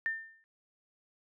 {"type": "tone with exponential decay", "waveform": "sine", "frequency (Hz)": 1800, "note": "A6", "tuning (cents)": 39, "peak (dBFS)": -27, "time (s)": [0.06, 0.44], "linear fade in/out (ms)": 0, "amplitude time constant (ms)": 81, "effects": []}